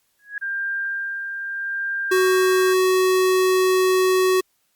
sine tone with exponential growth, 1661.2 Hz, G#6, in tune, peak -22 dBFS, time 0.19-0.38 s, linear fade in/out 2 ms, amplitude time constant 40 ms
sine tone with tremolo, 1594 Hz, G6, 28 cents sharp, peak -22 dBFS, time 0.41-2.74 s, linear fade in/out 20 ms, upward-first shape sine, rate 0.81 Hz, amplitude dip 40%
square tone, 372.6 Hz, F#4, 12 cents sharp, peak -16 dBFS, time 2.11-4.41 s, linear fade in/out 10 ms
effects white hiss -67 dBFS RMS until 4.75 s + Opus 48 kbps

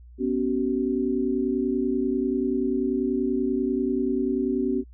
sine chord, B suspended second, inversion none, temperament equal with one note detuned, 246.9 / 277.2 / 378.6 Hz, B3 / C#4 / F#4, 0 / 0 / +40 cents, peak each -26 dBFS, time 0.18-4.84 s, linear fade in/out 50 ms, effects noise-tail reverb RT60 0.1 s tail -25 dB re dry + added 60 Hz sine -44 dBFS peak until 4.93 s

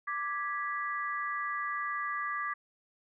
sine chord, G# diminished, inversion second, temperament equal with one note detuned, 1174.7 / 1661.2 / 1960.8 Hz, D6 / G#6 / B6, 0 / 0 / -13 cents, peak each -34 / -38 / -38 dBFS, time 0.07-2.54 s, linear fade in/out 10 ms, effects none

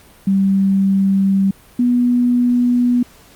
sine tone pair in turn, 194.5 / 244.5 Hz, G3 / B3, -13 / -17 cents, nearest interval major third, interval 396 cents, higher second, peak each -11 dBFS, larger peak neither, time 0.27-1.51 / 1.79-3.03 s, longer neither, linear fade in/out 5 ms, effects pink hiss -46 dBFS RMS until 3.35 s + Opus 48 kbps

